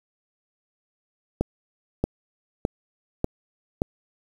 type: accelerating click train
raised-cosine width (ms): 2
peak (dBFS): -8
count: 5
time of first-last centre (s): 1.41-3.819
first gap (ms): 630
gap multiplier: 0.97
effects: 7-bit